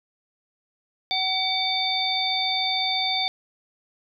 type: harmonic tone with a mistuned harmonic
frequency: 759 Hz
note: F#5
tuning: 44 cents sharp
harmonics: 1 / 3 / 5 / 6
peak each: -28 / -30 / -25 / -28 dBFS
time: 1.11-3.28 s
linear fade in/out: 0 ms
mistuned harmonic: 5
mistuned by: -98 cents
effects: none